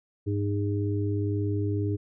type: harmonic tone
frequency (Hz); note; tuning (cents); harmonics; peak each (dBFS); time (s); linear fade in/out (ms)
101.9; G#2; -32; 1 / 3 / 4; -26 / -31 / -33; 0.26-1.97; 20
effects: none